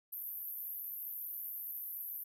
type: band-pass noise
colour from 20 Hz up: pink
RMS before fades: -43 dBFS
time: 0.12-2.24 s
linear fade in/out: 10 ms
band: 12000 to 14000 Hz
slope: 96 dB/octave
effects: none